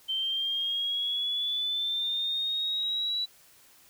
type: exponential sweep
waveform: sine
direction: up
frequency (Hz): 3106 to 3942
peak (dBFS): -27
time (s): 0.08-3.26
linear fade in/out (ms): 20
effects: white hiss -58 dBFS RMS until 3.89 s